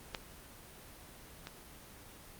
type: clicks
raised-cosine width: 0.2 ms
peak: -18 / -25 dBFS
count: 2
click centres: 0.148 / 1.471 s
effects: pink hiss -53 dBFS RMS until 2.39 s + Opus 24 kbps